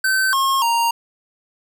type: tone with pitch steps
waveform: square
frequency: 1539 / 1079 / 932 Hz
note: G6 / C#6 / A#5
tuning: -32 / -47 / -1 cents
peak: -16 dBFS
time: 0.04-0.91 s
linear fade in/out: 5 ms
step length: 290 ms
effects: 9-bit